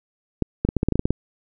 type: clicks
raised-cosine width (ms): 3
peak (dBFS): -6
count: 11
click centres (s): 0.423 / 0.65 / 0.689 / 0.767 / 0.831 / 0.886 / 0.923 / 0.956 / 0.994 / 1.055 / 1.106
effects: none